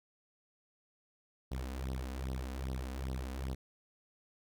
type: tone with flanger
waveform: sawtooth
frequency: 65.1 Hz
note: C2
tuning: 8 cents flat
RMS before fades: -39 dBFS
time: 1.51-3.55 s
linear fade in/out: 10 ms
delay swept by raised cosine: 0.21 to 4.11 ms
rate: 2.5 Hz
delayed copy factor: +0.9
effects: none